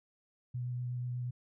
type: tone with vibrato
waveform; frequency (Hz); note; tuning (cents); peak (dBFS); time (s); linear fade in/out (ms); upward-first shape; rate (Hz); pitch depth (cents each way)
sine; 123.47; B2; 0; -34; 0.54-1.31; 10; sine; 8.2; 12
effects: none